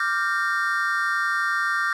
triangle chord, G minor seventh, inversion second, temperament equal with one note detuned, 1174.7 / 1396.9 / 1568 / 1835.8 Hz, D6 / F6 / G6 / Bb6, 0 / 0 / 0 / -27 cents, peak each -25 dBFS, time 0-1.93 s, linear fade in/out 2 ms, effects none

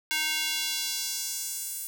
square tone with high-pass filter sweep, 309.6 Hz, D#4, 9 cents flat, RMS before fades -31 dBFS, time 0.11-1.87 s, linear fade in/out 0 ms, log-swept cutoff 2100 to 10000 Hz, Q 1.3, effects none

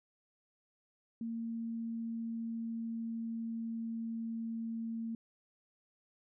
sine tone with pitch glide, 229.1 to 227.4 Hz, A#3 to A#3, -30 to -43 cents, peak -36 dBFS, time 1.21-5.15 s, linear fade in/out 2 ms, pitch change -13 cents, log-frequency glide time 1.41-4.51 s, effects none

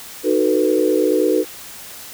sine chord, B dominant seventh, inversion first, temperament just, 308.7 / 370.4 / 444.5 / 493.9 Hz, D#4 / F#4 / A4 / B4, -14 / +2 / +18 / 0 cents, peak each -19 dBFS, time 0.23-1.45 s, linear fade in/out 50 ms, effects white hiss -36 dBFS RMS until 2.13 s

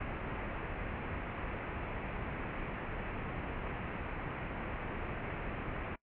pink low-pass noise, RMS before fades -40 dBFS, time 0-5.96 s, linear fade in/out 10 ms, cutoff 2600 Hz, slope 48 dB/octave, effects noise-tail reverb RT60 0.1 s tail -22 dB re dry

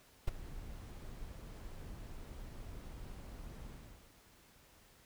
brown noise with ADSR envelope, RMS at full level -31 dBFS, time 0.27-4.14 s, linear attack 10 ms, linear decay 15 ms, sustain -17 dB, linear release 450 ms, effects pink hiss -64 dBFS RMS until 5.05 s

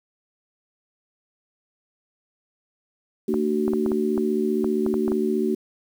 harmonic tone, 75.2 Hz, D2, 42 cents sharp, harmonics 3 / 4 / 5, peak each -24 / -27 / -23 dBFS, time 3.28-5.55 s, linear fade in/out 5 ms
clicks, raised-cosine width 1 ms, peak -17 dBFS, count 11, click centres 3.341 / 3.68 / 3.735 / 3.862 / 3.918 / 4.178 / 4.644 / 4.864 / 4.941 / 5.08 / 5.119 s
effects 8-bit

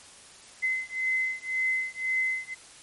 sine beating tone pair, 2049 / 2050.9 Hz, C7 / C7, -37 / -35 cents, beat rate 1.9 Hz, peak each -29 dBFS, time 0.62-2.55 s, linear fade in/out 20 ms, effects white hiss -50 dBFS RMS until 2.82 s + MP3 48 kbps

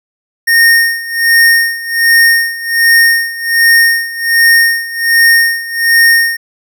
square tone with tremolo, 1843 Hz, A#6, 20 cents flat, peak -4 dBFS, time 0.47-6.37 s, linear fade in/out 10 ms, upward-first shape sine, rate 1.3 Hz, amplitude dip 85%, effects none

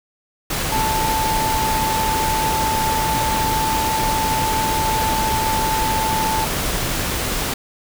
sine tone in noise, 880 Hz, A5, in tune, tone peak -19 dBFS, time 0.72-6.45 s, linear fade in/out 5 ms, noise pink, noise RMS -22 dBFS, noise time 0.5-7.54 s, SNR 0 dB, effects none

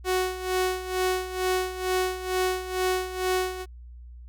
sawtooth tone with tremolo, 370 Hz, F#4, in tune, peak -18 dBFS, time 0.04-3.66 s, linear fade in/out 50 ms, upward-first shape sine, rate 2.2 Hz, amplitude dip 75%, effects added 60 Hz sine -41 dBFS peak until 4.28 s

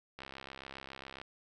click train, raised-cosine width 0.3 ms, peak -29 dBFS, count 70, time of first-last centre 0.19-1.215 s, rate 67.3 Hz, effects none

